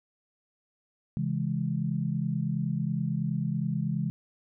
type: chord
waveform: sine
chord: C# minor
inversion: none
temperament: equal with one note detuned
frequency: 135.5 / 164.81 / 207.7 Hz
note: C#3 / E3 / G#3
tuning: -39 / 0 / 0 cents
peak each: -31 / -30 / -32 dBFS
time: 1.17-4.1 s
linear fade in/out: 0 ms
effects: none